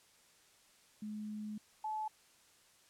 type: tone pair in turn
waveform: sine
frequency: 212.2 / 863.6 Hz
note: G#3 / A5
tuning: +38 / -33 cents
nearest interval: 2 octaves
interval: 2429 cents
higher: second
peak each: -40 / -36 dBFS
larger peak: second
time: 1.02-1.58 / 1.84-2.08 s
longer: first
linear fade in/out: 5 ms
effects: white hiss -66 dBFS RMS until 2.89 s + low-pass 10000 Hz 12 dB/octave